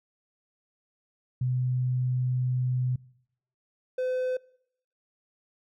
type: tone pair in turn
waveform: sine / triangle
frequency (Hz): 126.4 / 509.4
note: B2 / C5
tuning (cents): +41 / -46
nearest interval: 2 octaves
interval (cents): 2413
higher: second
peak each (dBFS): -24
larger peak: neither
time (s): 1.41-2.96 / 3.98-4.37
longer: first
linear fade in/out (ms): 5
effects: noise-tail reverb RT60 0.7 s tail -23 dB re dry